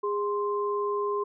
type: tone pair together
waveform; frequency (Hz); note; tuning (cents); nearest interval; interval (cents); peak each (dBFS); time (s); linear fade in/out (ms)
sine; 409.7 / 1046.5; G#4 / C6; -24 / 0; octave + major third; 1624; -27 / -30; 0.03-1.24; 10
effects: none